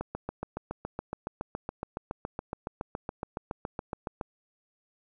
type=click train; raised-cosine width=1 ms; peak=-19 dBFS; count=31; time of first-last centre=0.01-4.212 s; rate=7.14 Hz; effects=none